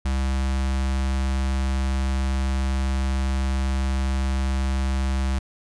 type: tone with notch filter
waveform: square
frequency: 66.3 Hz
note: C2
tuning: 23 cents sharp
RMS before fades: -23 dBFS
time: 0.05-5.39 s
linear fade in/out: 5 ms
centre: 430 Hz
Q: 1.5
effects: resampled to 22050 Hz